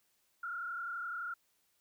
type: tone with frequency modulation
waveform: sine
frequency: 1396.9 Hz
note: F6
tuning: in tune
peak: -37 dBFS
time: 0.43-1.34 s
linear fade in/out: 5 ms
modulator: 31.7 Hz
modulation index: 1.6
effects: white hiss -75 dBFS RMS until 1.8 s